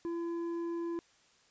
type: tone with tanh clipping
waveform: triangle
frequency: 338.4 Hz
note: E4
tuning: 45 cents sharp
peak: -35 dBFS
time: 0.05-0.99 s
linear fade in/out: 0 ms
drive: 11 dB
effects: white hiss -66 dBFS RMS until 1.5 s + resampled to 16000 Hz